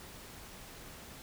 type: silence
effects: pink hiss -50 dBFS RMS until 1.22 s